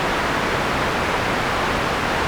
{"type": "low-pass noise", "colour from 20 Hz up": "white", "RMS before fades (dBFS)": -21, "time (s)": [0, 2.27], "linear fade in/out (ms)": 0, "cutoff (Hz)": 1600, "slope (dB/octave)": 12, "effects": []}